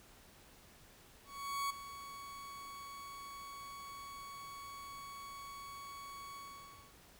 40% pulse tone with ADSR envelope, 1119 Hz, C#6, 16 cents sharp, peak -33 dBFS, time 1.25-6.96 s, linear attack 450 ms, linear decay 10 ms, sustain -13 dB, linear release 590 ms, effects pink hiss -61 dBFS RMS until 7.19 s

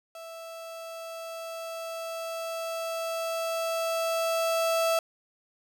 35% pulse tone with level ramp, 659.3 Hz, E5, in tune, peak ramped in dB -39 to -21 dBFS, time 0.15-4.99 s, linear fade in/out 2 ms, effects none

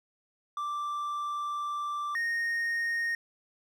triangle tone pair in turn, 1174.7 / 1855.1 Hz, D6 / A#6, 0 / -9 cents, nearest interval minor sixth, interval 791 cents, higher second, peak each -29 / -26 dBFS, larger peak second, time 0.57-2.15 / 2.15-3.15 s, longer first, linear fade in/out 2 ms, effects none

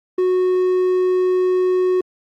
triangle tone, 367.3 Hz, F#4, 13 cents flat, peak -12 dBFS, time 0.18-2.01 s, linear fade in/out 5 ms, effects Opus 24 kbps

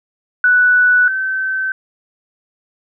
sine tone pair in turn, 1482 / 1538.4 Hz, F#6 / G6, +2 / -33 cents, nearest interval minor second, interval 65 cents, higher second, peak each -8 / -16 dBFS, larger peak first, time 0.44-1.08 / 1.08-1.72 s, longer neither, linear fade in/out 2 ms, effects none

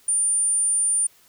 sine tone, 9200 Hz, D9, 37 cents flat, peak -18 dBFS, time 0.08-1.07 s, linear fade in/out 5 ms, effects white hiss -56 dBFS RMS until 1.28 s

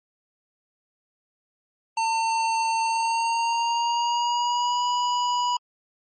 square tone with pitch glide, 902 to 978 Hz, A5 to B5, +43 to -17 cents, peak -22 dBFS, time 1.97-5.57 s, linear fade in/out 5 ms, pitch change +140 cents, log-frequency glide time 2.82-4.84 s, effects MP3 32 kbps

